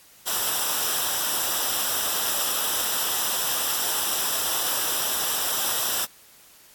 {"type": "noise with comb filter", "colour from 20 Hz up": "white", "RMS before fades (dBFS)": -25, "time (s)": [0.26, 6.06], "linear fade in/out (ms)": 20, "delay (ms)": 0.45, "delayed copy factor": -0.65, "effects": ["white hiss -52 dBFS RMS until 6.74 s", "AAC 64 kbps"]}